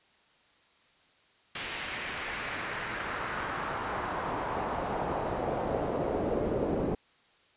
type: noise with band-pass filter sweep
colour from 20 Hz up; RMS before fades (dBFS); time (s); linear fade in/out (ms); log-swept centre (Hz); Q
brown; -33; 1.55-6.95; 5; 2700 to 400; 1.6
effects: white hiss -64 dBFS RMS until 7.56 s + resampled to 8000 Hz